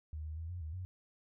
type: tone with pitch steps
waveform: sine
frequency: 77.1 / 77.8 / 81.6 / 89 / 78 / 91.8 Hz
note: D#2 / D#2 / E2 / F2 / D#2 / F#2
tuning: -15 / 0 / -17 / +33 / +5 / -13 cents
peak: -39 dBFS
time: 0.13-0.85 s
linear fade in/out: 0 ms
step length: 120 ms
effects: none